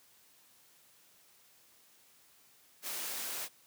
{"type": "high-pass noise", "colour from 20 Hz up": "white", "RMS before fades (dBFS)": -39, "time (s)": [2.82, 3.49], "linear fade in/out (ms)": 50, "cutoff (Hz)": 270, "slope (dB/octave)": 12, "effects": ["white hiss -64 dBFS RMS until 3.66 s", "high-pass 80 Hz 12 dB/octave"]}